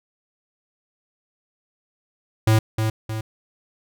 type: tone with echo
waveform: square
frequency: 110 Hz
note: A2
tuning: in tune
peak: -14 dBFS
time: 2.47-2.59 s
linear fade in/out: 5 ms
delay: 310 ms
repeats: 2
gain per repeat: -6 dB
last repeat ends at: 3.21 s
effects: none